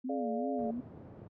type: tone with vibrato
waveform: sine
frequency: 246.9 Hz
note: B3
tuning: in tune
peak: -34 dBFS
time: 0.04-0.81 s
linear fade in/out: 10 ms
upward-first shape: sine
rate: 2.7 Hz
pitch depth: 150 cents each way
type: chord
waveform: sine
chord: D diminished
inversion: second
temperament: equal with one note detuned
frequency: 425 / 587.3 / 698.5 Hz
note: Ab4 / D5 / F5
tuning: +40 / 0 / 0 cents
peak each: -38 dBFS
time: 0.09-0.71 s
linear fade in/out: 5 ms
type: low-pass noise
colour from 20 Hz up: pink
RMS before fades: -47 dBFS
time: 0.58-1.28 s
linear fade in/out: 10 ms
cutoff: 530 Hz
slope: 12 dB/octave
effects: high-pass 100 Hz 12 dB/octave